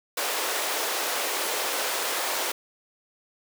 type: high-pass noise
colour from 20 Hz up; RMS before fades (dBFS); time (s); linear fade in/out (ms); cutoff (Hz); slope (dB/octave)
pink; -28; 0.17-2.52; 5; 420; 24
effects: none